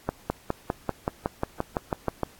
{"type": "accelerating click train", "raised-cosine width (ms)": 1, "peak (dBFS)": -10, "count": 13, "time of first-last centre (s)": [0.09, 2.233], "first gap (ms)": 210, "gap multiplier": 0.97, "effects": ["pink hiss -54 dBFS RMS until 2.39 s", "AAC 64 kbps"]}